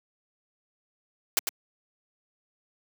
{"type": "noise with echo", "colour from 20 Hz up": "white", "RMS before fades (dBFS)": -23, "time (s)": [1.37, 1.39], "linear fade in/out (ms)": 0, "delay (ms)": 100, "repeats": 1, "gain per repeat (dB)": -7, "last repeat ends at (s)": 1.49, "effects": ["high-pass 200 Hz 12 dB/octave"]}